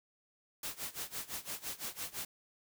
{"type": "noise with tremolo", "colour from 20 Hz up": "white", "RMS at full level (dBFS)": -39, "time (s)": [0.63, 2.25], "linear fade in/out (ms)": 2, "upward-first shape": "sine", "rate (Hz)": 5.9, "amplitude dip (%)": 90, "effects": []}